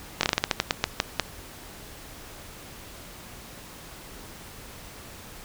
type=slowing click train; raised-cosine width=0.2 ms; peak=-3 dBFS; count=13; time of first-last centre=0.21-1.197 s; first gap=22 ms; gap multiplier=1.22; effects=pink hiss -44 dBFS RMS until 5.44 s